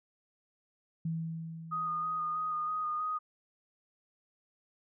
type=tone with exponential decay; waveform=sine; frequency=163.2 Hz; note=E3; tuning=17 cents flat; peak=-30 dBFS; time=1.05-3.03 s; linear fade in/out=5 ms; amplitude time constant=430 ms
type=tone with vibrato; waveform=sine; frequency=1237 Hz; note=D#6; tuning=10 cents flat; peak=-31 dBFS; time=1.71-3.19 s; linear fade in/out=20 ms; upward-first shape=square; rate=3.1 Hz; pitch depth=16 cents each way
effects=none